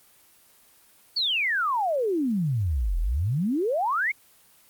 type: exponential two-way sweep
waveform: sine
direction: down then up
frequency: 4600 to 38.46 to 2260 Hz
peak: -22 dBFS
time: 1.16-4.12 s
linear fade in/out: 10 ms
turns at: 2.99 s
effects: white hiss -57 dBFS RMS until 4.69 s + Opus 24 kbps